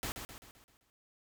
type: noise with echo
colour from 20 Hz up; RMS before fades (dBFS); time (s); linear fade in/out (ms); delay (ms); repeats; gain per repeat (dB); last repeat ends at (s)
pink; -38; 0.03-0.12; 0; 130; 6; -6; 0.9
effects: none